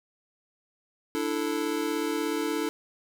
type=chord; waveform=square; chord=D suspended second; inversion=none; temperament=just; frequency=293.7 / 330.4 / 440.5 Hz; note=D4 / E4 / A4; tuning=0 / +4 / +2 cents; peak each=-32 dBFS; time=1.15-2.69 s; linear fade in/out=0 ms; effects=none